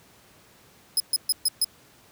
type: tone bursts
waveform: 20% pulse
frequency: 5090 Hz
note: D#8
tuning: 39 cents sharp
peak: -14 dBFS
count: 5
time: 0.97-1.645 s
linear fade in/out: 2 ms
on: 31 ms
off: 130 ms
effects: pink hiss -55 dBFS RMS until 2.11 s + high-pass 80 Hz 12 dB/octave